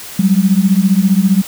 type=beating tone pair; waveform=sine; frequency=185.2 / 200.2 Hz; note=F#3 / G3; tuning=+2 / +37 cents; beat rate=15 Hz; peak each=-11 dBFS; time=0.19-1.42 s; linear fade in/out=5 ms; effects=white hiss -30 dBFS RMS until 1.47 s